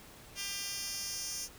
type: tone with high-pass filter sweep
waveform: 10% pulse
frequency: 397.7 Hz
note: G4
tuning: 25 cents sharp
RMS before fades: -39 dBFS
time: 0.35-1.49 s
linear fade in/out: 50 ms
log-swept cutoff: 3600 to 6000 Hz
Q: 1.8
effects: pink hiss -54 dBFS RMS until 1.58 s